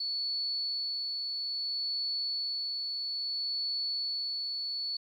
sine tone with tremolo, 4432 Hz, C#8, 1 cent flat, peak -30 dBFS, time 0-4.97 s, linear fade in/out 5 ms, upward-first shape sine, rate 0.6 Hz, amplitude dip 25%, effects 11-bit

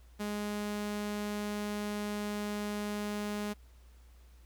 sawtooth tone, 207.7 Hz, G#3, in tune, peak -30 dBFS, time 0.19-3.54 s, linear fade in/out 20 ms, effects added 60 Hz sine -54 dBFS peak until 4.45 s + pink hiss -67 dBFS RMS until 4.45 s

